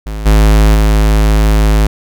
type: tone with level steps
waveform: square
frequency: 52.9 Hz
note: G#1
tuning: 33 cents sharp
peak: -19 / -5 / -7 dBFS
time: 0.06-1.87 s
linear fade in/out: 5 ms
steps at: 0.25 / 0.74 s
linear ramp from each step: 20 ms
effects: none